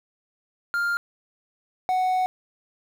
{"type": "tone pair in turn", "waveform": "triangle", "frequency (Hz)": [1400, 741.6], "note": ["F6", "F#5"], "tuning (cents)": [4, 4], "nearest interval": "major seventh", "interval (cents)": 1100, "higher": "first", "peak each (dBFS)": [-20, -18], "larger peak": "second", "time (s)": [[0.74, 0.97], [1.89, 2.26]], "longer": "second", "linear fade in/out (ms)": 0, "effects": ["8-bit"]}